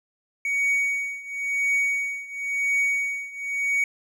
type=tone with tremolo; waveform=triangle; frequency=2245 Hz; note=C#7; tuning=21 cents sharp; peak=-17 dBFS; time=0.45-3.84 s; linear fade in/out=2 ms; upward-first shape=triangle; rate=0.96 Hz; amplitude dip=90%; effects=none